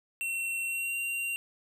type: tone with pitch glide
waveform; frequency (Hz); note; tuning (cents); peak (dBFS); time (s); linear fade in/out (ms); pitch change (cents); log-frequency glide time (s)
square; 2718 to 2761; F7 to F7; -48 to -20; -31; 0.21-1.36; 0; +28; 0.65-0.96
effects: none